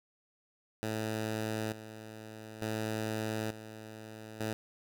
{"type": "tone with tremolo", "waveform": "10% pulse", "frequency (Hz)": 109.3, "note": "A2", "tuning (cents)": -11, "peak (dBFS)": -25, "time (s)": [0.83, 4.53], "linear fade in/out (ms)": 0, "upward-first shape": "square", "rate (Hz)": 0.56, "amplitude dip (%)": 75, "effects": []}